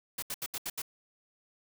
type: noise bursts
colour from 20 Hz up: white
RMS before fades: -36 dBFS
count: 6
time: 0.18-0.819 s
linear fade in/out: 5 ms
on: 44 ms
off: 75 ms
effects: none